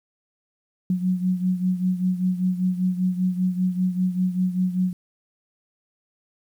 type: beating tone pair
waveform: sine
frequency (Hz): 182.1 / 187.2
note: F#3 / F#3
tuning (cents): -27 / +20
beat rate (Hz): 5.1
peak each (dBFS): -21 / -26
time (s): 0.9-4.93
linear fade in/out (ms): 2
effects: 9-bit